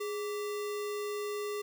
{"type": "tone with sample-and-hold", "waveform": "sine", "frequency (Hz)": 415.3, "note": "G#4", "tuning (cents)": 0, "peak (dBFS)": -33, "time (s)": [0, 1.62], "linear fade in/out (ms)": 10, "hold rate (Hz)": 1575, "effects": []}